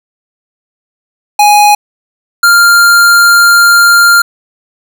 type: tone pair in turn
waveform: square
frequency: 830.6 / 1396.9 Hz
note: G#5 / F6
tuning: 0 / 0 cents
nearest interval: major sixth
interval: 900 cents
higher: second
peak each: -3 dBFS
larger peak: neither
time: 1.39-1.75 / 2.43-4.22 s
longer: second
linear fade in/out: 5 ms
effects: none